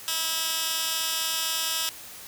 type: tone with high-pass filter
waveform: 15% pulse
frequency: 323.8 Hz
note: E4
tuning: 31 cents flat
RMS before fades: -28 dBFS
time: 0.08-1.89 s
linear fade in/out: 0 ms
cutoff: 3100 Hz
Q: 0.73
effects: white hiss -43 dBFS RMS until 2.27 s